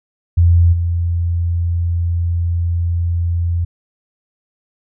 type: tone with level steps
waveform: sine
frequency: 85.6 Hz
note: F2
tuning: 34 cents flat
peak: -7 / -14 dBFS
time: 0.37-3.65 s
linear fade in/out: 10 ms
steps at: 0.72 s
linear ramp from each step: 20 ms
effects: none